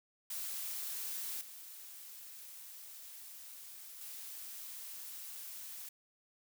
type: noise with level steps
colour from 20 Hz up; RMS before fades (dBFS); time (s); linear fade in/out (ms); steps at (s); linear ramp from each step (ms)
blue; -41 / -51 / -47; 0.3-5.89; 5; 1.41 / 4.01; 2
effects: none